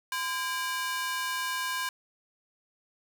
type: ring-modulated tone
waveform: sawtooth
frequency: 1318.5 Hz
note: E6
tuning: in tune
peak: -23 dBFS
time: 0.12-1.89 s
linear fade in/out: 2 ms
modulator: 295 Hz
effects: none